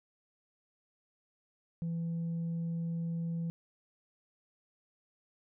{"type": "tone with tanh clipping", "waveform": "sine", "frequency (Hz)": 167.1, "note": "E3", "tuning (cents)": 24, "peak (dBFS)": -33, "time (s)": [1.82, 3.5], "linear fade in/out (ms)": 0, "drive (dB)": 1, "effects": []}